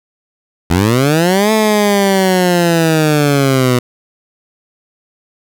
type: linear two-way sweep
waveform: 15% pulse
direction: up then down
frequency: 80.5 to 220 to 122.2 Hz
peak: -3 dBFS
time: 0.7-3.79 s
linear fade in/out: 5 ms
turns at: 1.52 s
effects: none